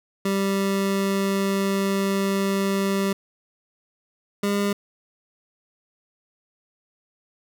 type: tone pair in turn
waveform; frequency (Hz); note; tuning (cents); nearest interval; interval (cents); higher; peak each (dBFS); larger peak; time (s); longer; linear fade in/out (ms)
25% pulse; 196 / 202; G3 / G#3; 0 / -48; minor second; 52; second; -17; neither; 0.25-3.13 / 4.43-4.73; first; 5
effects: none